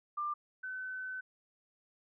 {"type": "tone pair in turn", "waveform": "sine", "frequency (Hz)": [1191, 1516.6], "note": ["D6", "F#6"], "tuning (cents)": [24, 42], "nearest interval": "major third", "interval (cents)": 418, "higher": "second", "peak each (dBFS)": [-33, -38], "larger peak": "first", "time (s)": [[0.17, 0.34], [0.63, 1.21]], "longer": "second", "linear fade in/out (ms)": 10, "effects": []}